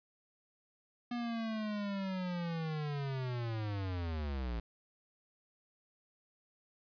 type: linear sweep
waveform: square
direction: down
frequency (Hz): 242.8 to 55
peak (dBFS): -36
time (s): 1.11-4.6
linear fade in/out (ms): 5
effects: resampled to 11025 Hz + 11-bit